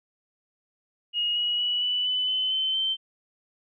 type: tone with pitch steps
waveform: sine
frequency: 2875 / 2907 / 2939 / 2971 / 3004 / 3037 / 3071 / 3105 Hz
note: F7 / F#7 / F#7 / F#7 / F#7 / F#7 / G7 / G7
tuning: +50 / -31 / -12 / +6 / +26 / +44 / -36 / -17 cents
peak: -23 dBFS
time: 1.13-2.97 s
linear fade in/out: 50 ms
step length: 230 ms
effects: none